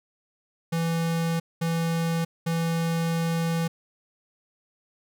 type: tone bursts at uneven times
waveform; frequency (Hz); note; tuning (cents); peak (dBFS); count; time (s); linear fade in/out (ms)
square; 165.9; E3; +11; -24; 3; 0.72-1.4 / 1.61-2.25 / 2.46-3.68; 10
effects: none